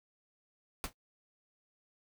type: noise with exponential decay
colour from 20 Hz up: pink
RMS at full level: -33 dBFS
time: 0.84-0.93 s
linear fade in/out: 0 ms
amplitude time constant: 19 ms
effects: noise-tail reverb RT60 0.1 s tail -21 dB re dry